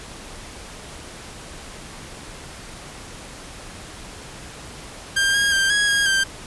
sawtooth tone with pitch steps, 1594 / 1629 / 1580 / 1658 / 1633 / 1574 Hz, G6 / G#6 / G6 / G#6 / G#6 / G6, +28 / -34 / +13 / -3 / -30 / +7 cents, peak -13 dBFS, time 5.16-6.24 s, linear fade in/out 10 ms, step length 180 ms, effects pink hiss -38 dBFS RMS until 6.46 s + resampled to 24000 Hz

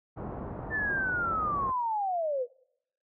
pink low-pass noise, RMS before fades -37 dBFS, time 0.16-1.72 s, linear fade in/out 20 ms, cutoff 1100 Hz, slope 24 dB/octave
sine linear sweep, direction down, 1787 to 470 Hz, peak -27 dBFS, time 0.7-2.47 s, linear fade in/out 50 ms
effects noise-tail reverb RT60 0.7 s tail -23 dB re dry + high-pass 60 Hz 12 dB/octave

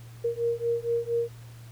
sine beating tone pair, 466.2 / 470.5 Hz, A#4 / A#4, 0 / +16 cents, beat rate 4.3 Hz, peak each -28 dBFS, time 0.24-1.29 s, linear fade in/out 10 ms, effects added 117 Hz sine -43 dBFS peak until 1.71 s + pink hiss -55 dBFS RMS until 1.71 s

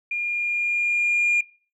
sine tone with level ramp, 2414 Hz, D7, 47 cents sharp, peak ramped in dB -23 to -14 dBFS, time 0.11-1.41 s, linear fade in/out 5 ms, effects noise-tail reverb RT60 0.4 s tail -23 dB re dry + tanh soft clip ceiling -15 dBFS

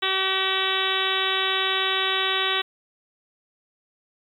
harmonic tone, 381.4 Hz, G4, 47 cents flat, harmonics 1 / 2 / 3 / 4 / 5 / 6 / 7 / 8 / 9 / 10, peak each -31 / -34 / -29 / -31 / -30 / -33 / -32 / -30 / -29 / -28 dBFS, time 0.02-2.62 s, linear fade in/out 10 ms, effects 9-bit

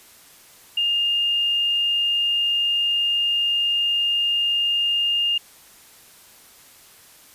sine tone, 2821 Hz, F7, 17 cents sharp, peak -18 dBFS, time 0.77-5.38 s, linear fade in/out 5 ms, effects white hiss -49 dBFS RMS until 7.34 s + resampled to 32000 Hz

